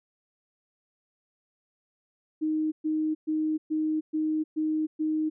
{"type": "tone bursts", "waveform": "sine", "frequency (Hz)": 311.1, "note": "D#4", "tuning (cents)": 0, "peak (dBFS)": -24, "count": 7, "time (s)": [2.41, 5.3], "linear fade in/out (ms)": 20, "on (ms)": 310, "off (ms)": 120, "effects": []}